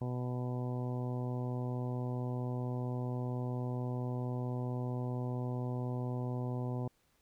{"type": "harmonic tone", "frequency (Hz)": 124.4, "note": "B2", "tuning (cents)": 13, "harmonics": [1, 2, 3, 4, 5, 6, 7, 8], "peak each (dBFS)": [-35, -41, -45, -47, -49, -51, -52, -53], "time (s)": [0.01, 6.88], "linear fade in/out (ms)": 5, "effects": ["pink hiss -73 dBFS RMS until 7.21 s"]}